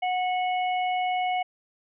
harmonic tone, 733 Hz, F#5, 16 cents flat, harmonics 1 / 3 / 4, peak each -24 / -33 / -38 dBFS, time 0.02-1.43 s, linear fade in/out 10 ms, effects none

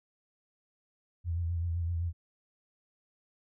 sine tone with vibrato, 85 Hz, F2, 46 cents flat, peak -29 dBFS, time 1.24-2.13 s, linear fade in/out 50 ms, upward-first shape sine, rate 7.8 Hz, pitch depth 47 cents each way, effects none

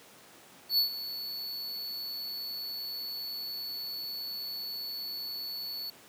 square tone with ADSR envelope, 4435 Hz, C#8, in tune, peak -22 dBFS, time 0.69-5.9 s, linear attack 90 ms, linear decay 110 ms, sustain -14 dB, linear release 3 ms, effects pink hiss -54 dBFS RMS until 6.08 s + high-pass 200 Hz 12 dB/octave

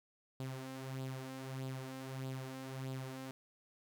sawtooth tone with flanger, 131.9 Hz, C3, 14 cents sharp, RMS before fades -44 dBFS, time 0.4-3.31 s, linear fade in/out 0 ms, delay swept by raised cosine 0.24 to 3.84 ms, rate 1.6 Hz, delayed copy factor +0.55, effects 13-bit

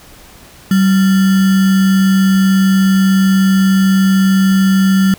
sine tone with sample-and-hold, 191.7 Hz, G3, 38 cents flat, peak -7 dBFS, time 0.71-5.14 s, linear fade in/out 2 ms, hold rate 1575 Hz, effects pink hiss -40 dBFS RMS until 5.18 s

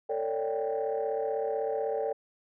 sine tone cluster, 448.9 / 559 / 595 / 785 Hz, A4 / C#5 / D5 / G5, +35 / +14 / +22 / +2 cents, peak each -30 / -33 / -35 / -35 dBFS, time 0.09-2.13 s, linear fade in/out 10 ms, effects tanh soft clip ceiling -21 dBFS

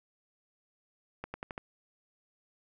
accelerating click train, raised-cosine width 0.5 ms, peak -23 dBFS, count 5, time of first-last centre 1.24-1.579 s, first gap 100 ms, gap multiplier 0.89, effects none

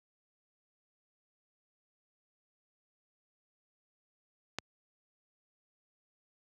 click, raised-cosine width 0.2 ms, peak -16 dBFS, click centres 4.586 s, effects high-pass 80 Hz 12 dB/octave

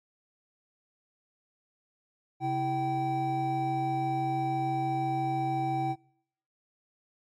triangle tone cluster, 134.1 / 328.3 / 772 Hz, C3 / E4 / G5, +43 / -7 / -27 cents, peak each -31 / -32 / -27 dBFS, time 2.4-5.96 s, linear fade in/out 50 ms, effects noise-tail reverb RT60 0.7 s tail -26 dB re dry + MP3 64 kbps

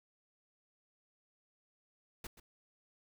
pink noise with echo, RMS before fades -44 dBFS, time 2.24-2.27 s, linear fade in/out 5 ms, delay 130 ms, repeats 1, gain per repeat -14 dB, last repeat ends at 2.4 s, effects none

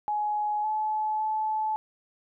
sine tone with pitch steps, 840 / 860 / 866 Hz, G#5 / A5 / A5, +19 / -40 / -28 cents, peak -25 dBFS, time 0.08-1.76 s, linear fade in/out 0 ms, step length 560 ms, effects none

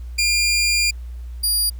20% pulse tone pair in turn, 2400 / 4800 Hz, D7 / D8, +37 / +37 cents, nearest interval octave, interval 1200 cents, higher second, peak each -11 dBFS, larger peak neither, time 0.18-0.91 / 1.43-1.7 s, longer first, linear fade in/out 10 ms, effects added 60 Hz sine -29 dBFS peak until 1.79 s + pink hiss -56 dBFS RMS until 1.79 s

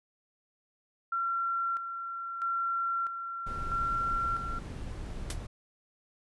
sine tone with tremolo, 1365 Hz, F6, 40 cents flat, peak -28 dBFS, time 1.12-4.59 s, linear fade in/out 5 ms, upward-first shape square, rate 0.77 Hz, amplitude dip 55%
brown noise, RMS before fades -38 dBFS, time 3.46-5.47 s, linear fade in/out 10 ms
white noise with exponential decay, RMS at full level -32 dBFS, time 5.3-5.39 s, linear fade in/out 2 ms, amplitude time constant 19 ms
effects resampled to 24000 Hz

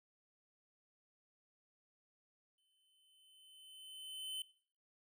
square tone with exponential growth, 3051 Hz, G7, 48 cents flat, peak -40 dBFS, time 2.58-4.42 s, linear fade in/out 2 ms, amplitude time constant 400 ms, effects noise-tail reverb RT60 0.5 s tail -19 dB re dry

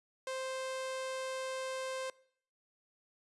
sawtooth tone, 523.3 Hz, C5, in tune, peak -33 dBFS, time 0.27-2.1 s, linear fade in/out 2 ms, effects noise-tail reverb RT60 0.6 s tail -22 dB re dry + resampled to 24000 Hz

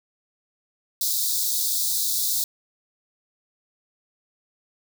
white high-pass noise, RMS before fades -24 dBFS, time 1.01-2.44 s, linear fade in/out 2 ms, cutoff 3600 Hz, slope 96 dB/octave, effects none

